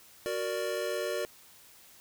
square chord, Gb augmented, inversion none, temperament equal, 370 / 466.2 / 587.3 Hz, Gb4 / Bb4 / D5, 0 / 0 / 0 cents, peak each -37 / -36 / -35 dBFS, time 0.26-1.25 s, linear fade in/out 0 ms, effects white hiss -56 dBFS RMS until 2 s

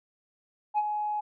sine tone with ADSR envelope, 841 Hz, G#5, 22 cents sharp, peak -19 dBFS, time 0.74-1.21 s, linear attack 41 ms, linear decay 37 ms, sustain -8 dB, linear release 14 ms, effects tanh soft clip ceiling -20 dBFS

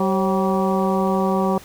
harmonic tone with a mistuned harmonic, 191.8 Hz, G3, 37 cents flat, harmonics 1 / 2 / 3 / 4 / 5 / 6, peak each -20 / -23 / -25 / -26 / -27 / -28 dBFS, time 0-1.58 s, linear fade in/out 2 ms, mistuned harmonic 3, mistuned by -85 cents, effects pink hiss -43 dBFS RMS until 1.64 s

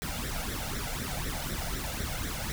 pink noise with flanger, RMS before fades -34 dBFS, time 0.02-2.52 s, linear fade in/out 0 ms, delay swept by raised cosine 0.52 to 1.45 ms, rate 4 Hz, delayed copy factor +0.7, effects none

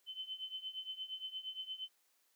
sine tone with tremolo, 3057 Hz, G7, 44 cents flat, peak -38 dBFS, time 0.06-1.89 s, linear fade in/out 50 ms, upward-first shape triangle, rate 8.6 Hz, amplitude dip 90%, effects white hiss -75 dBFS RMS until 2.35 s + high-pass 300 Hz 12 dB/octave

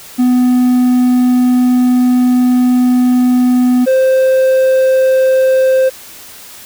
triangle tone pair in turn, 249.5 / 523.4 Hz, B3 / C5, +18 / 0 cents, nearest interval octave + minor second, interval 1282 cents, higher second, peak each -5 dBFS, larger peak neither, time 0.18-3.86 / 3.86-5.9 s, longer first, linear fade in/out 20 ms, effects white hiss -34 dBFS RMS until 6.65 s

